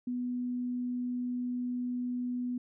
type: tone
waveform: sine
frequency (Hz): 246.9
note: B3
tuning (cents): 0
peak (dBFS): -31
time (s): 0.07-2.58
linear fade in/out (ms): 5
effects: none